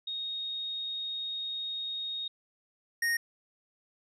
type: tone pair in turn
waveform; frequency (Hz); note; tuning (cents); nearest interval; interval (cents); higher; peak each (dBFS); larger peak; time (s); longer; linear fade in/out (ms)
sine / square; 3729 / 1859.8; A#7 / A#6; 0 / -5; octave; 1205; first; -33 / -27; second; 0.07-2.28 / 3.02-3.17; first; 5
effects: resampled to 32000 Hz